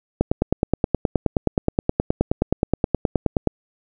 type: click train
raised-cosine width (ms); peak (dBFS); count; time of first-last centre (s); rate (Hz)
2; -3; 32; 0.21-3.473; 9.5
effects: none